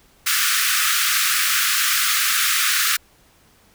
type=high-pass noise; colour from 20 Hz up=pink; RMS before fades=-19 dBFS; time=0.26-2.97 s; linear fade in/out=10 ms; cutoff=1200 Hz; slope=96 dB/octave; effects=pink hiss -55 dBFS RMS until 3.74 s